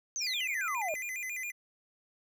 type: exponential sweep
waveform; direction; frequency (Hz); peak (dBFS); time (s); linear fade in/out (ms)
sine; down; 6450 to 587; -32; 0.16-0.94; 0
type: tone with vibrato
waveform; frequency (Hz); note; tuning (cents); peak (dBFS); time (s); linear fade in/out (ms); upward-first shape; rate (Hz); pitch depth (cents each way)
square; 2214; C#7; -3; -36; 0.2-1.52; 20; square; 7.3; 150
effects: none